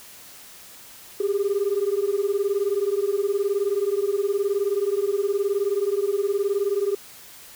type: beating tone pair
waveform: sine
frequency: 392 / 411 Hz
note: G4 / G#4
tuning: 0 / -18 cents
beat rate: 19 Hz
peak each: -22 dBFS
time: 1.2-6.95 s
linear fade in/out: 5 ms
effects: tanh soft clip ceiling -16 dBFS + white hiss -45 dBFS RMS until 7.55 s